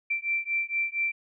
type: beating tone pair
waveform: sine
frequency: 2345 / 2349.3 Hz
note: D7 / D7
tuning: -3 / 0 cents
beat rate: 4.3 Hz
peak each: -29 dBFS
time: 0.1-1.12 s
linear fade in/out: 10 ms
effects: none